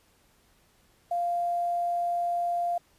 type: tone with quantisation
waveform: sine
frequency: 696 Hz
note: F5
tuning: 6 cents flat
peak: -25 dBFS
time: 1.11-2.78 s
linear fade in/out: 5 ms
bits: 9
effects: pink hiss -64 dBFS RMS until 2.98 s + resampled to 32000 Hz